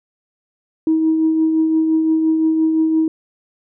sine tone with tremolo, 318.8 Hz, D#4, 42 cents sharp, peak -10 dBFS, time 0.87-3.08 s, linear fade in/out 2 ms, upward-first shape triangle, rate 5.8 Hz, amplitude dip 40%, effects tanh soft clip ceiling -7 dBFS

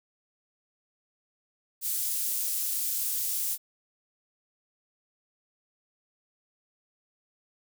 pink high-pass noise, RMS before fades -30 dBFS, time 1.81-3.58 s, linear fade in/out 50 ms, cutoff 10000 Hz, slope 12 dB/octave, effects none

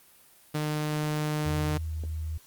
sawtooth tone, 151.6 Hz, D#3, 45 cents flat, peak -23 dBFS, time 0.54-1.78 s, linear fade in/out 10 ms
sine tone with pitch glide, 82.7 to 78.92 Hz, E2 to D#2, +6 to +25 cents, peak -30 dBFS, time 1.45-2.38 s, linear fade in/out 10 ms, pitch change -81 cents, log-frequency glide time 1.69-1.91 s
click, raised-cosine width 2 ms, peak -28 dBFS, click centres 2.037 s
effects white hiss -57 dBFS RMS until 2.46 s + Opus 32 kbps

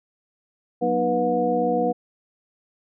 sine tone cluster, 183.6 / 240.5 / 308.3 / 490.2 / 722 Hz, F#3 / B3 / D#4 / B4 / F#5, -13 / -46 / -16 / -13 / -43 cents, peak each -30 / -27 / -29 / -22 / -24 dBFS, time 0.81-1.93 s, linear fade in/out 20 ms, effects none

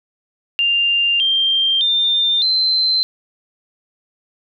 sine tone with pitch steps, 2794 / 3173 / 3603 / 4091 Hz, F7 / G7 / A7 / C8, 0 / +20 / +40 / -40 cents, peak -13 dBFS, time 0.59-3.03 s, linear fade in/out 0 ms, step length 610 ms, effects none

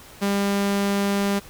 sawtooth tone, 200 Hz, G3, 35 cents sharp, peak -16 dBFS, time 0.21-1.4 s, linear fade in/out 20 ms, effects pink hiss -45 dBFS RMS until 1.49 s

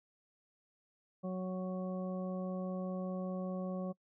harmonic tone, 185 Hz, F#3, in tune, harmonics 1 / 2 / 3 / 4 / 6, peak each -37 / -47 / -42 / -51 / -52 dBFS, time 1.23-3.93 s, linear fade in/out 20 ms, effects noise-tail reverb RT60 0.1 s tail -25 dB re dry

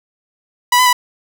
sawtooth tone with pitch steps, 982 / 1006 / 985 Hz, B5 / B5 / B5, -10 / +32 / -5 cents, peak -5 dBFS, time 0.72-0.93 s, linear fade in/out 5 ms, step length 70 ms, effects none

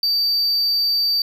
triangle tone, 4631 Hz, D8, 25 cents flat, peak -15 dBFS, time 0.03-1.22 s, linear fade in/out 2 ms, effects none

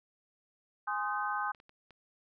sine chord, Ab major seventh, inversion none, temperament equal with one note detuned, 830.6 / 1046.5 / 1244.5 / 1533.1 Hz, Ab5 / C6 / Eb6 / G6, 0 / 0 / 0 / -39 cents, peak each -36 / -38 / -36 / -37 dBFS, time 0.87-1.52 s, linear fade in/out 10 ms
clicks, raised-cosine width 0.3 ms, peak -40 dBFS, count 4, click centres 1.548 / 1.601 / 1.694 / 1.907 s
effects none

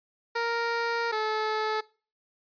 15% pulse tone pair in turn, 466.2 / 432.9 Hz, A#4 / A4, 0 / -28 cents, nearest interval minor second, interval 128 cents, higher first, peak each -20 dBFS, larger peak neither, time 0.35-1.12 / 1.12-1.81 s, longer first, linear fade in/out 10 ms, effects noise-tail reverb RT60 0.4 s tail -23 dB re dry + resampled to 11025 Hz

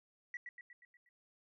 sine tone with echo, 1943 Hz, B6, 29 cents flat, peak -39 dBFS, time 0.34-0.37 s, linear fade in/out 2 ms, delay 120 ms, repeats 6, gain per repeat -5 dB, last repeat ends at 1.09 s, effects tanh soft clip ceiling -35 dBFS

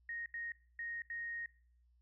sine tone bursts at uneven times, 1864.7 Hz, A#6, in tune, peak -40 dBFS, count 4, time 0.09-0.26 / 0.34-0.52 / 0.79-1.02 / 1.1-1.46 s, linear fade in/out 2 ms, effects noise-tail reverb RT60 0.5 s tail -20 dB re dry + added 60 Hz sine -67 dBFS peak until 2.01 s

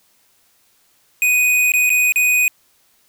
square tone with dropouts, 2489 Hz, D#7, in tune, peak -13 dBFS, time 1.22-2.48 s, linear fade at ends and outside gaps 1 ms, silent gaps 1.72-1.737 / 1.894-1.902 / 2.122-2.159 s, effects white hiss -58 dBFS RMS until 3.08 s

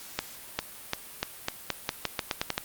accelerating click train, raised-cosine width 0.2 ms, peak -9 dBFS, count 13, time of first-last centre 0.19-2.58 s, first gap 400 ms, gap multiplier 0.86, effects white hiss -45 dBFS RMS until 2.64 s + Opus 48 kbps

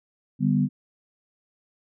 sine chord, G major, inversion second, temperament equal, 146.83 / 196 / 246.9 Hz, D3 / G3 / B3, 0 / 0 / 0 cents, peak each -23 dBFS, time 0.39-0.69 s, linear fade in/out 50 ms, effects none

